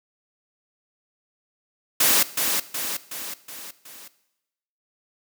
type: noise with echo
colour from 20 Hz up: white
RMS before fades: -18 dBFS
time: 2-2.23 s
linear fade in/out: 5 ms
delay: 370 ms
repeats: 5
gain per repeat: -5 dB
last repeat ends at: 4.08 s
effects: noise-tail reverb RT60 0.9 s tail -17 dB re dry + high-pass 200 Hz 12 dB/octave